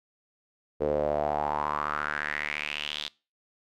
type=tone with band-pass filter sweep; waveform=sawtooth; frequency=74.4 Hz; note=D2; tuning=23 cents sharp; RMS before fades=-30 dBFS; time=0.8-3.09 s; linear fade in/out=20 ms; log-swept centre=460 to 3700 Hz; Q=5.2; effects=noise-tail reverb RT60 0.3 s tail -22 dB re dry